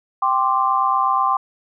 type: chord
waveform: sine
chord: G suspended fourth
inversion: none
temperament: equal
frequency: 784 / 1046.5 / 1174.7 Hz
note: G5 / C6 / D6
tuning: 0 / 0 / 0 cents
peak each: -21 / -18 / -20 dBFS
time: 0.22-1.37 s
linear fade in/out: 5 ms
effects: none